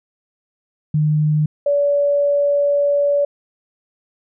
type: tone pair in turn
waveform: sine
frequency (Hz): 152.1 / 572.9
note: D#3 / D5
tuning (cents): -39 / -43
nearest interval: octave + major seventh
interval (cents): 2296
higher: second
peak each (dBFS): -13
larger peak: neither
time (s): 0.94-1.46 / 1.66-3.25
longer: second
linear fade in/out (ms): 5
effects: none